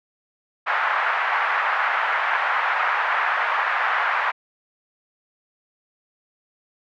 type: band-pass noise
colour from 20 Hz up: white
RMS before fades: -22 dBFS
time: 0.66-4.32 s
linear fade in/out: 20 ms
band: 790 to 1800 Hz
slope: 24 dB/octave
effects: none